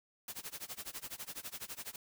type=noise with tremolo; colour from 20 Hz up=white; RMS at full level=-42 dBFS; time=0.28-1.96 s; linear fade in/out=2 ms; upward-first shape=sine; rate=12 Hz; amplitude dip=95%; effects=none